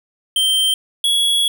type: tone pair in turn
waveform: square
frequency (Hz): 3136 / 3352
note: G7 / G#7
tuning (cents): 0 / +15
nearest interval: minor second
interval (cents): 115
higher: second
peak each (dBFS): -14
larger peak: neither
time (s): 0.36-0.74 / 1.04-1.48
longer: second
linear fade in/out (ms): 2
effects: none